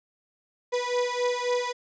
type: beating tone pair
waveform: 35% pulse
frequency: 489.2 / 492.9 Hz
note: B4 / B4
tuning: -16 / -3 cents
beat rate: 3.7 Hz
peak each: -26 dBFS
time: 0.72-1.73 s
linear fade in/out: 20 ms
effects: resampled to 16000 Hz